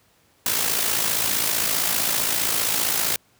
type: noise with amplitude modulation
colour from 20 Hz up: white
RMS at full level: -20 dBFS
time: 0.46-3.16 s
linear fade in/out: 2 ms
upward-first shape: sine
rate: 55.3 Hz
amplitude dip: 55%
effects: pink hiss -60 dBFS RMS until 3.39 s + high-pass 80 Hz 12 dB/octave